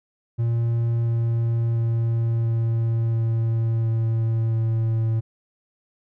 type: tone with pitch steps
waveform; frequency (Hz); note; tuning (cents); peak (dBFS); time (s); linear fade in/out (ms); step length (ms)
triangle; 116.54 / 115.87 / 115.2 / 114.54 / 113.88 / 113.22 / 112.57; A#2 / A#2 / A#2 / A#2 / A#2 / A2 / A2; 0 / -10 / -20 / -30 / -40 / +50 / +40; -17; 0.38-5.21; 20; 690
effects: none